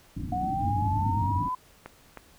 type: low-pass noise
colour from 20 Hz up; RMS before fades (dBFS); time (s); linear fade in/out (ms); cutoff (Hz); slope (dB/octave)
white; -34; 0.16-1.49; 10; 310; 96
type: linear sweep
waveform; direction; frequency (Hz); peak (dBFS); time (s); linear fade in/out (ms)
sine; up; 721 to 1015; -27; 0.32-1.55; 5
type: tone with vibrato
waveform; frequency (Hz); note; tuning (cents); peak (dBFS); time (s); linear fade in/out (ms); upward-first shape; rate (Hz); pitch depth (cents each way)
sine; 98; G2; 0; -26; 0.59-1.44; 50; square; 8.8; 130
type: clicks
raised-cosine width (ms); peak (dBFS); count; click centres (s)
0.5; -24; 2; 1.86 / 2.173
effects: pink hiss -57 dBFS RMS until 2.38 s